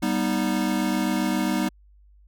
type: chord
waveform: square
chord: G augmented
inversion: none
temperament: equal with one note detuned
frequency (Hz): 196 / 243.4 / 311.1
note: G3 / B3 / D#4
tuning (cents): 0 / -25 / 0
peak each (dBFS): -27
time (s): 0.02-1.69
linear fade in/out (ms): 10
effects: added 50 Hz sine -51 dBFS peak until 2.27 s